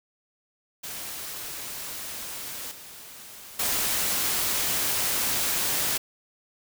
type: noise with level steps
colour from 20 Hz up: white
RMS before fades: -36 / -44 / -26 dBFS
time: 0.83-5.98 s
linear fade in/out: 10 ms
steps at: 2.71 / 3.59 s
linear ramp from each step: 5 ms
effects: none